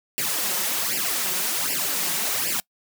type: noise with flanger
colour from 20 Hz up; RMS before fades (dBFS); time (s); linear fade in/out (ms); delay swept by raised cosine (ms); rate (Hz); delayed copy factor
white; -25; 0.18-2.6; 0; 0.39 to 5.59; 1.3; +0.9
effects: noise-tail reverb RT60 0.1 s tail -24 dB re dry + high-pass 150 Hz 12 dB/octave